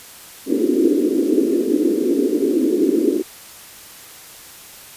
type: band-pass noise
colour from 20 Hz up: white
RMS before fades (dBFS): -17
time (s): 0.46-3.23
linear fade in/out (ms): 50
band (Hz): 260 to 400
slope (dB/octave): 48
effects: white hiss -40 dBFS RMS until 4.96 s + resampled to 32000 Hz